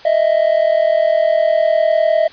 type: tone pair together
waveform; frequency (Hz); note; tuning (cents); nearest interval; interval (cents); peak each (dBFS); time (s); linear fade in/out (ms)
triangle; 622.3 / 662.1; D#5 / E5; 0 / +7; minor second; 107; -12 / -12; 0.05-2.28; 5
effects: white hiss -40 dBFS RMS until 2.32 s + resampled to 11025 Hz